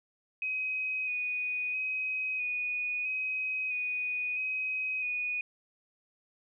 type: tone with vibrato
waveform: sine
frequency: 2501 Hz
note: D#7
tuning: 8 cents sharp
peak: -30 dBFS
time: 0.42-5.41 s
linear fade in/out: 2 ms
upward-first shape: square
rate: 0.76 Hz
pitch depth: 18 cents each way
effects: none